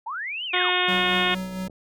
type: linear two-way sweep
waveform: sine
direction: up then down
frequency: 825 to 3136 to 825 Hz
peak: -28 dBFS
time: 0.06-0.7 s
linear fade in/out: 10 ms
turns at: 0.45 s
type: harmonic tone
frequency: 361.4 Hz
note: F#4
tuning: 41 cents flat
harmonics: 1 / 2 / 3 / 4 / 5 / 6 / 7 / 8 / 9 / 10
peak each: -29 / -29 / -29 / -29 / -29 / -29 / -29 / -29 / -29 / -29 dBFS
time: 0.53-1.35 s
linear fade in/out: 10 ms
type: tone with tremolo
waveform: square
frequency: 186.9 Hz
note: F#3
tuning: 18 cents sharp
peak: -28 dBFS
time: 0.88-1.68 s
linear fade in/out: 5 ms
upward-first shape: triangle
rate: 4.4 Hz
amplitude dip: 45%
type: click train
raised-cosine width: 2 ms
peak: -31 dBFS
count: 50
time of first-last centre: 0.93-1.698 s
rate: 63.8 Hz
effects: none